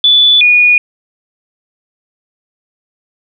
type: tone pair in turn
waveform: sine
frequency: 3469 / 2453 Hz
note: A7 / D#7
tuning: -25 / -25 cents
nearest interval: tritone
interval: 600 cents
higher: first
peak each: -4 dBFS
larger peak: neither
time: 0.04-0.41 / 0.41-0.78 s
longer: neither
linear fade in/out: 2 ms
effects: none